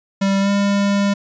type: tone with pitch glide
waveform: square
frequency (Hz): 196 to 200.6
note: G3 to G3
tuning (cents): 0 to +40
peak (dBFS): -15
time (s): 0.21-1.14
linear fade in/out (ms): 10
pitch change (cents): +40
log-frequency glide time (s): 0.4-0.5
effects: resampled to 16000 Hz